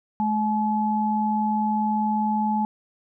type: tone pair together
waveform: sine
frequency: 213.8 / 855.2 Hz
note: A3 / A5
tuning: -49 / -49 cents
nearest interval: 2 octaves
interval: 2400 cents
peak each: -23 dBFS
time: 0.2-2.65 s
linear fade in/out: 0 ms
effects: none